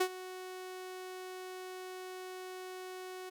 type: tone with ADSR envelope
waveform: sawtooth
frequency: 370 Hz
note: F#4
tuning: in tune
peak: -22 dBFS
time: 0-3.3 s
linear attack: 9 ms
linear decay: 71 ms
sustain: -17 dB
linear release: 13 ms
effects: none